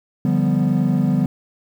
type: chord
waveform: triangle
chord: G dominant seventh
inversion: second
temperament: equal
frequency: 146.83 / 174.61 / 196 / 246.9 Hz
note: D3 / F3 / G3 / B3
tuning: 0 / 0 / 0 / 0 cents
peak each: -18 dBFS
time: 0.25-1.26 s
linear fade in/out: 2 ms
effects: tanh soft clip ceiling -7 dBFS + 8-bit